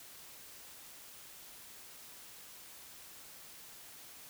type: silence
effects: white hiss -53 dBFS RMS until 4.29 s